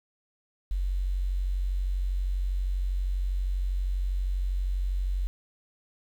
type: tone with quantisation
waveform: sine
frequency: 46.25 Hz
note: F#1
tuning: in tune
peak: -25 dBFS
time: 0.71-5.27 s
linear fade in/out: 0 ms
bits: 9
effects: none